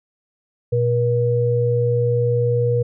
sine tone pair together, 119.9 / 479.9 Hz, A#2 / B4, +49 / -50 cents, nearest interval 2 octaves, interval 2401 cents, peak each -18 / -18 dBFS, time 0.72-2.83 s, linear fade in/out 10 ms, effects none

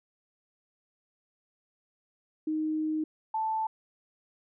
sine tone pair in turn, 311.1 / 879.9 Hz, D#4 / A5, 0 / 0 cents, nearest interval octave + tritone, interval 1800 cents, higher second, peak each -27 dBFS, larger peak neither, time 2.47-3.04 / 3.34-3.67 s, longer first, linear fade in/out 5 ms, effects none

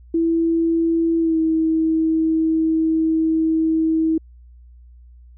sine tone with pitch glide, 330.7 to 320.9 Hz, E4 to E4, +6 to -46 cents, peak -15 dBFS, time 0.14-4.18 s, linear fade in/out 5 ms, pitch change -52 cents, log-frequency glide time 1.19-1.38 s, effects added 60 Hz sine -42 dBFS peak until 5.37 s

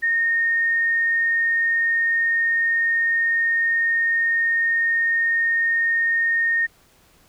sine tone, 1842 Hz, A#6, 21 cents flat, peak -17 dBFS, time 0.02-6.67 s, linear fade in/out 20 ms, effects pink hiss -56 dBFS RMS until 7.28 s

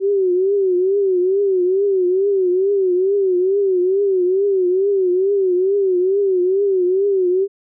sine tone with vibrato, 380 Hz, F#4, 46 cents sharp, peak -13 dBFS, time 0-7.48 s, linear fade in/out 50 ms, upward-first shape triangle, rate 2.3 Hz, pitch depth 130 cents each way, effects none

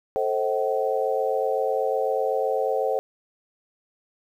sine chord, A diminished seventh, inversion none, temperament just, 440 / 528 / 633.6 / 760.3 Hz, A4 / C5 / Eb5 / Gb5, 0 / +16 / +31 / +47 cents, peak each -26 / -25 / -30 / -28 dBFS, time 0.16-2.99 s, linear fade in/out 0 ms, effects 9-bit

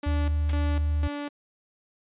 sawtooth tone with tremolo, 289.8 Hz, D4, 23 cents flat, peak -27 dBFS, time 0.03-1.29 s, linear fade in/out 5 ms, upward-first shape square, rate 2 Hz, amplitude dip 75%
sine tone with vibrato, 75.5 Hz, D2, 48 cents sharp, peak -22 dBFS, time 0.06-1.08 s, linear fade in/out 10 ms, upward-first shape sine, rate 3.8 Hz, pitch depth 8 cents each way
white noise with exponential decay, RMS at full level -31 dBFS, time 0.49-0.61 s, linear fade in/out 2 ms, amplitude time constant 24 ms
effects resampled to 8000 Hz

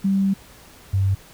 sine tone pair in turn, 194.8 / 97.01 Hz, G3 / G2, -11 / -18 cents, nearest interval octave, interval 1207 cents, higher first, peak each -16 dBFS, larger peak neither, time 0.04-0.34 / 0.93-1.15 s, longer first, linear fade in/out 10 ms, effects pink hiss -47 dBFS RMS until 1.33 s

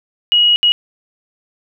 sine tone bursts at uneven times, 2900 Hz, F#7, 35 cents flat, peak -8 dBFS, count 2, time 0.32-0.56 / 0.63-0.72 s, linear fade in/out 0 ms, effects none

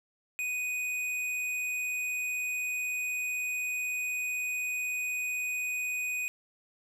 triangle tone with hard clipping, 2489 Hz, D#7, in tune, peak -32 dBFS, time 0.39-6.28 s, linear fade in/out 0 ms, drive 14 dB, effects none

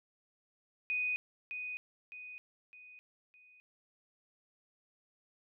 sine tone with echo, 2489 Hz, D#7, in tune, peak -31 dBFS, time 0.9-1.16 s, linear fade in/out 0 ms, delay 610 ms, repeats 4, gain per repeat -7 dB, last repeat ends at 3.6 s, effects none

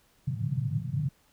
white band-pass noise, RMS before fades -30 dBFS, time 0.27-1.09 s, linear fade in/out 10 ms, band 110 to 150 Hz, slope 48 dB/octave, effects pink hiss -65 dBFS RMS until 1.32 s

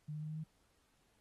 sine tone with pitch steps, 150.8 / 152.38 / 153.97 / 155.58 / 157.2 Hz, D3 / D#3 / D#3 / D#3 / D#3, +46 / -36 / -18 / 0 / +18 cents, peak -40 dBFS, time 0.08-0.44 s, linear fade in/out 10 ms, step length 72 ms, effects pink hiss -75 dBFS RMS until 1.2 s + AAC 32 kbps

